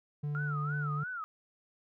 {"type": "tone", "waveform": "triangle", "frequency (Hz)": 147, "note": "D3", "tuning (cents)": 2, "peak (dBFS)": -30, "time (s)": [0.23, 1.04], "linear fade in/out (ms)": 10}
{"type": "tone with vibrato", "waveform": "sine", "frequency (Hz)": 1360, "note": "F6", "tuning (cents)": -46, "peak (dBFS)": -36, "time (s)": [0.35, 1.24], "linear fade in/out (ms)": 0, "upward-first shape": "sine", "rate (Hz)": 3, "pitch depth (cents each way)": 180}
{"effects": []}